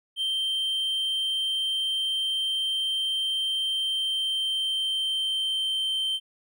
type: tone with pitch glide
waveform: triangle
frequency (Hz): 3136 to 3118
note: G7 to G7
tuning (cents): 0 to -10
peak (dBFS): -23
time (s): 0.16-6.2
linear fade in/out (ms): 50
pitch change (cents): -10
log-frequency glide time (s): 3.67-6
effects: none